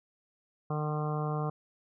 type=harmonic tone; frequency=151.3 Hz; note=D#3; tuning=48 cents flat; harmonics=1 / 2 / 3 / 4 / 5 / 6 / 7 / 8 / 9; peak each=-31 / -43 / -38 / -43 / -39 / -51 / -41 / -43 / -50 dBFS; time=0.7-1.5 s; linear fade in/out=5 ms; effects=none